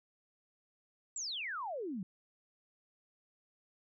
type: exponential sweep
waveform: sine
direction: down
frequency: 7820 to 173.1 Hz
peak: -37 dBFS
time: 1.16-2.03 s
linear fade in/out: 2 ms
effects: none